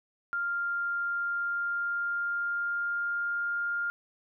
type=tone with pitch glide; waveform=sine; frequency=1396.9 to 1405.8 Hz; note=F6 to F6; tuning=0 to +11 cents; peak=-28 dBFS; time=0.33-3.9 s; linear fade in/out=0 ms; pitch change=+11 cents; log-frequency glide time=1.09-3.47 s; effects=none